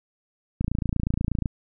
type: click train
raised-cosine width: 5 ms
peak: -12 dBFS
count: 25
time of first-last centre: 0.61-1.458 s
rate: 28.3 Hz
effects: none